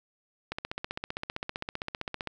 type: click train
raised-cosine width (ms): 0.3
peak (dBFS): -17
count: 28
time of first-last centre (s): 0.52-2.273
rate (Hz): 15.4
effects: none